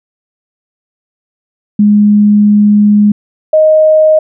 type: tone pair in turn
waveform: sine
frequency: 207.7 / 623.5 Hz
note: G#3 / D#5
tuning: 0 / +3 cents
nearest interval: octave + perfect fifth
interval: 1903 cents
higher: second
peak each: -3 dBFS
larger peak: neither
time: 1.79-3.12 / 3.53-4.19 s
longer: first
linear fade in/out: 5 ms
effects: none